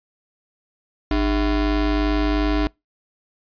square ring-modulated tone, 176.4 Hz, F3, 18 cents sharp, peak -15 dBFS, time 1.11-2.67 s, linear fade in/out 0 ms, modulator 125 Hz, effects noise-tail reverb RT60 0.2 s tail -26 dB re dry + resampled to 11025 Hz

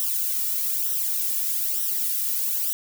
violet noise with flanger, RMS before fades -25 dBFS, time 0-2.73 s, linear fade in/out 0 ms, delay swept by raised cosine 0.43 to 1.93 ms, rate 1.1 Hz, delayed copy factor -0.7, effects none

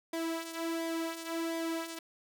sawtooth tone with flanger, 329.6 Hz, E4, in tune, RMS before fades -36 dBFS, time 0.13-1.99 s, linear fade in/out 5 ms, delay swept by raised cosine 0.71 to 3.11 ms, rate 1.4 Hz, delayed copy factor -0.6, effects none

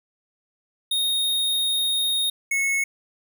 square tone pair in turn, 3713 / 2193 Hz, A#7 / C#7, -8 / -19 cents, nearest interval major sixth, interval 911 cents, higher first, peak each -21 dBFS, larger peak neither, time 0.91-2.3 / 2.51-2.84 s, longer first, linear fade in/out 5 ms, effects none

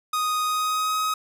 45% pulse tone with pitch glide, 1244.5 to 1264.8 Hz, D#6 to D#6, 0 to +28 cents, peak -22 dBFS, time 0.13-1.14 s, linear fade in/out 5 ms, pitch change +28 cents, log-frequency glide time 0.44-0.96 s, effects none

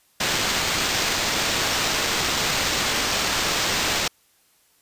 blue noise with sample-and-hold, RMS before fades -23 dBFS, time 0.2-4.08 s, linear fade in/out 5 ms, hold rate 11025 Hz, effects white hiss -61 dBFS RMS until 4.81 s + resampled to 32000 Hz

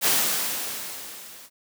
white noise with level ramp, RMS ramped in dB -19 to -46 dBFS, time 0.01-1.5 s, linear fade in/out 50 ms, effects high-pass 150 Hz 12 dB/octave

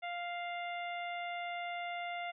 harmonic tone, 699 Hz, F5, 1 cent sharp, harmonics 1 / 2 / 3 / 4 / 5, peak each -39 / -48 / -43 / -50 / -53 dBFS, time 0.02-2.32 s, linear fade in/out 20 ms, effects none

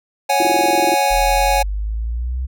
square chord, C# suspended fourth, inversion none, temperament equal, 554.4 / 740 / 830.6 Hz, C#5 / F#5 / G#5, 0 / 0 / 0 cents, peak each -21 / -20 / -17 dBFS, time 0.29-1.63 s, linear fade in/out 10 ms
sine tone bursts, 340 Hz, F4, 46 cents flat, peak -16 dBFS, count 12, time 0.4-0.942 s, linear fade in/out 2 ms, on 25 ms, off 22 ms
sine exponential sweep, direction up, 40.23 to 65.4 Hz, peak -19 dBFS, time 1.1-2.47 s, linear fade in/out 20 ms
effects none

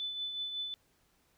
sine tone with tremolo, 3500 Hz, A7, 10 cents flat, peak -33 dBFS, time 0-0.74 s, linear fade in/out 0 ms, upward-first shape triangle, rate 5.4 Hz, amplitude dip 50%, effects pink hiss -71 dBFS RMS until 1.37 s

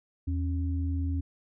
sine tone pair together, 81.43 / 274.3 Hz, E2 / C#4, -21 / -18 cents, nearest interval octave + major sixth, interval 2103 cents, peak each -27 / -35 dBFS, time 0.27-1.21 s, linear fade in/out 10 ms, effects none

